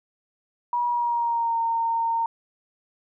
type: tone with pitch glide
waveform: sine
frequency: 963 to 917.9 Hz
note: B5 to A#5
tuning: -44 to -27 cents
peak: -21 dBFS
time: 0.73-2.26 s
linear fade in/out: 2 ms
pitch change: -83 cents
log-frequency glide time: 0.88-1.59 s
effects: none